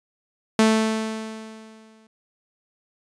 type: tone with exponential decay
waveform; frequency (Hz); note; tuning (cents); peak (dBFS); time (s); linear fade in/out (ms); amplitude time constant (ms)
sawtooth; 220; A3; 0; -9; 0.59-2.07; 2; 320
effects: resampled to 22050 Hz